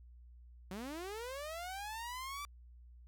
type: linear sweep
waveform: sawtooth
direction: up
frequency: 178.2 to 1174.7 Hz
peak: -38 dBFS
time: 0.71-2.45 s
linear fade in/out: 0 ms
effects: added 60 Hz sine -54 dBFS peak until 3.07 s